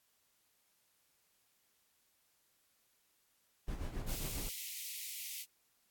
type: noise with tremolo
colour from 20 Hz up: brown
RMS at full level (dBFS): -38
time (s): 3.68-4.49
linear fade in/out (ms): 2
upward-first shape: sine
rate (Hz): 7.4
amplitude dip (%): 55
type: high-pass noise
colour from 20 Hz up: white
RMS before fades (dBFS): -44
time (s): 4.06-5.46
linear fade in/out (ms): 50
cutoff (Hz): 2000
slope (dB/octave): 96
effects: white hiss -75 dBFS RMS until 5.9 s + AAC 64 kbps